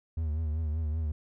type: tone with vibrato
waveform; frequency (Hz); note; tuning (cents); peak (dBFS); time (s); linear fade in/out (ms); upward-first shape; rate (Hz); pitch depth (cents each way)
triangle; 78.2; D#2; +9; -26; 0.17-1.12; 5; triangle; 5.2; 89
effects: none